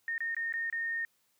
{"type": "tone with dropouts", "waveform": "sine", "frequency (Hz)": 1837, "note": "A#6", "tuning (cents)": -26, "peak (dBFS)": -31, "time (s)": [0.08, 1.05], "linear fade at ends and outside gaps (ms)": 1, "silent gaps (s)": [[0.18, 0.205], [0.347, 0.366], [0.525, 0.538], [0.7, 0.726]], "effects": ["white hiss -73 dBFS RMS until 1.39 s", "high-pass 80 Hz 12 dB/octave"]}